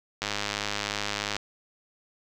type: click train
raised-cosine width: 0.2 ms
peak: -11 dBFS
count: 119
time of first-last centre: 0.22-1.366 s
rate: 103 Hz
effects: none